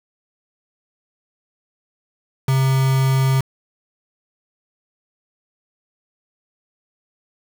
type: tone with quantisation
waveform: triangle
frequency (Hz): 133.1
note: C3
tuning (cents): +30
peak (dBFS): -12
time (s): 2.48-3.41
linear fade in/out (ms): 5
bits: 4
effects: none